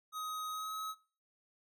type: tone with pitch glide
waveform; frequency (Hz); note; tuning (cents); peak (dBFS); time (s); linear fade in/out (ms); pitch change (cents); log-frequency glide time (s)
square; 1259 to 1278.8; D#6 to D#6; +20 to +47; -39; 0.12-0.95; 50; +27; 0.49-0.74
effects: noise-tail reverb RT60 0.4 s tail -21 dB re dry